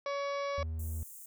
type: harmonic tone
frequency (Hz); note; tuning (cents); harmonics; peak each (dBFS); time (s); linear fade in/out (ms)
563; C#5; +27; 1 / 2 / 3 / 4 / 5 / 6 / 7 / 8 / 9 / 10; -34 / -38 / -50 / -44 / -58 / -54 / -53 / -58 / -55 / -55; 0.06-0.63; 2
type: tone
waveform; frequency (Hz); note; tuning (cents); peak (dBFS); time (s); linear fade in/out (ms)
triangle; 79.9; D#2; +47; -32; 0.58-1.03; 0
type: high-pass noise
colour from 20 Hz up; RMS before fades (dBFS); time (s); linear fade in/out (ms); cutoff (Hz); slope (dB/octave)
white; -49; 0.79-1.26; 5; 6800; 48
effects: none